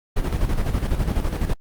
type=noise with tremolo; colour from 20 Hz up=brown; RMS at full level=-20 dBFS; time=0.16-1.54 s; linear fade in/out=10 ms; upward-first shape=square; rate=12 Hz; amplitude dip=50%; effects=Opus 24 kbps